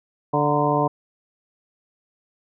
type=harmonic tone with a mistuned harmonic; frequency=146.83 Hz; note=D3; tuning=in tune; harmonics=1 / 2 / 3 / 4 / 5 / 6 / 7; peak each=-25 / -25 / -25 / -25 / -25 / -25 / -25 dBFS; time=0.33-0.88 s; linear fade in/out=10 ms; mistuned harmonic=6; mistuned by=+94 cents; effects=none